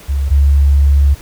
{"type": "tone pair in turn", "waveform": "sine", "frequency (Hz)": [69.3, 70.39], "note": ["C#2", "C#2"], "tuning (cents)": [0, 27], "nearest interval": "unison", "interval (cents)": 27, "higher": "second", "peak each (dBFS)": [-12, -6], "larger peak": "second", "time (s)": [[0.08, 0.3], [0.3, 1.15]], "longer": "second", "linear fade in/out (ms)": 20, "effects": ["pink hiss -38 dBFS RMS until 1.21 s"]}